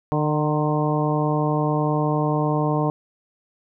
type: harmonic tone with a mistuned harmonic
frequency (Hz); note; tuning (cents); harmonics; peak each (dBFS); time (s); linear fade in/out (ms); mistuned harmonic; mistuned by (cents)
150.8; D3; +46; 1 / 2 / 3 / 4 / 5 / 6 / 7; -22 / -25 / -27 / -28 / -29 / -30 / -30; 0.12-2.9; 0; 6; +35
effects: none